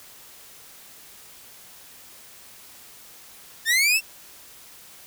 sawtooth linear sweep, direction up, 1750 to 2727 Hz, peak -14 dBFS, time 3.65-4.01 s, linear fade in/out 50 ms, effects white hiss -47 dBFS RMS until 5.06 s

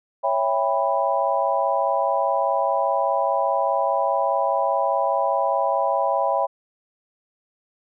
sine chord, C# half-diminished seventh, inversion none, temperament equal with one note detuned, 554.4 / 659.3 / 797.7 / 987.8 Hz, C#5 / E5 / G5 / B5, 0 / 0 / +30 / 0 cents, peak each -24 dBFS, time 0.23-6.47 s, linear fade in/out 20 ms, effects none

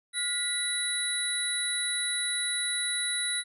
sine tone cluster, 1432 / 1970 / 3921 / 9920 Hz, F6 / B6 / B7 / D#9, +43 / -5 / -13 / -6 cents, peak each -39 / -35 / -31 / -31 dBFS, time 0.13-3.44 s, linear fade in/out 50 ms, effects none

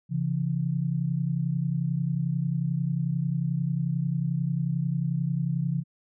sine tone pair together, 136.98 / 168.2 Hz, C#3 / E3, -20 / +35 cents, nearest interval major third, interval 355 cents, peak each -27 dBFS, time 0.09-5.84 s, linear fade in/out 50 ms, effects none

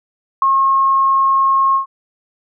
sine tone with ADSR envelope, 1081 Hz, C#6, 44 cents flat, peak -6 dBFS, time 0.42-1.86 s, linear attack 3 ms, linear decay 4 ms, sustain -4 dB, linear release 110 ms, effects none

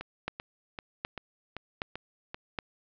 two click trains, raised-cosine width 0.3 ms, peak -21 / -15 dBFS, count 7 / 4, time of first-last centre 0.01-2.345 / 0.28-2.588 s, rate 2.57 / 1.3 Hz, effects low-pass 4000 Hz 12 dB/octave

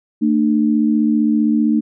sine tone pair together, 224.4 / 299.8 Hz, A3 / D4, +34 / +36 cents, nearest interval perfect fourth, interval 502 cents, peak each -14 / -16 dBFS, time 0.21-1.81 s, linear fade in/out 20 ms, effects none

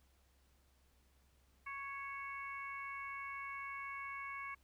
harmonic tone with a mistuned harmonic, 554 Hz, C#5, 1 cent flat, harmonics 2 / 3 / 4 / 5, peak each -46 / -52 / -46 / -60 dBFS, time 1.66-4.55 s, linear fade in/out 10 ms, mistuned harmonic 5, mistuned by -36 cents, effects added 66 Hz sine -70 dBFS peak until 4.63 s + pink hiss -75 dBFS RMS until 4.63 s

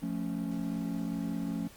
triangle chord, F augmented, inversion none, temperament equal, 174.61 / 220 / 277.2 Hz, F3 / A3 / C#4, 0 / 0 / 0 cents, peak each -34 dBFS, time 0.02-1.68 s, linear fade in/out 10 ms, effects pink hiss -54 dBFS RMS until 1.76 s + Opus 32 kbps

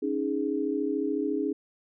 sine chord, C# suspended second, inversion none, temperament equal, 277.2 / 311.1 / 415.3 Hz, C#4 / D#4 / G#4, 0 / 0 / 0 cents, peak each -30 dBFS, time 0.02-1.53 s, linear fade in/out 10 ms, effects none

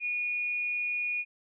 sine tone with amplitude modulation, 2448 Hz, D#7, 29 cents flat, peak -27 dBFS, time 0-1.25 s, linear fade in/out 50 ms, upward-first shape sine, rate 247 Hz, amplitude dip 30%, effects none

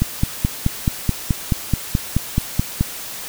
click train, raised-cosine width 5 ms, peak -3 dBFS, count 14, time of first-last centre 0.02-2.81 s, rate 4.66 Hz, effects white hiss -31 dBFS RMS until 3.28 s

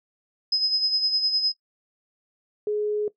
sine tone with tremolo, 5070 Hz, D#8, 32 cents sharp, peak -17 dBFS, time 0.52-1.52 s, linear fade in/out 5 ms, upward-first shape sine, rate 9.8 Hz, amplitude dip 55%
sine tone, 419.9 Hz, G#4, 19 cents sharp, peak -22 dBFS, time 2.67-3.08 s, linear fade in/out 2 ms
effects noise-tail reverb RT60 0.1 s tail -18 dB re dry

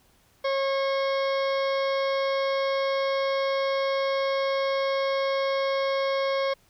harmonic tone, 544 Hz, C#5, 33 cents flat, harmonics 1 / 2 / 3 / 4 / 6 / 7 / 8 / 9 / 10, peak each -24 / -31 / -39 / -35 / -39 / -45 / -44 / -47 / -44 dBFS, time 0.44-6.54 s, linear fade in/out 10 ms, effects pink hiss -62 dBFS RMS until 6.69 s

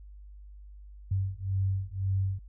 sine beating tone pair, 95.4 / 97.3 Hz, G2 / G2, -47 / -12 cents, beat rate 1.9 Hz, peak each -30 dBFS, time 1.11-2.39 s, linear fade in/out 5 ms, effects added 50 Hz sine -45 dBFS peak until 2.48 s

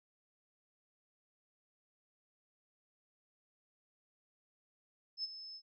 sine tone with ADSR envelope, 5230 Hz, E8, 15 cents flat, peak -34 dBFS, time 5.17-5.62 s, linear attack 68 ms, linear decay 26 ms, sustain -12 dB, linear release 62 ms, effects none

